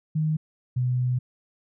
sine tone pair in turn, 155.56 / 125.32 Hz, D#3 / B2, 0 / +26 cents, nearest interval major third, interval 374 cents, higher first, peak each -21 dBFS, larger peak neither, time 0.15-0.37 / 0.76-1.19 s, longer second, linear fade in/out 10 ms, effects none

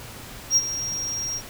triangle tone with ADSR envelope, 5620 Hz, F8, 10 cents sharp, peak -12 dBFS, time 0.5-1.42 s, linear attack 63 ms, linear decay 42 ms, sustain -13 dB, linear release 56 ms, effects added 115 Hz sine -46 dBFS peak until 1.49 s + pink hiss -40 dBFS RMS until 1.49 s

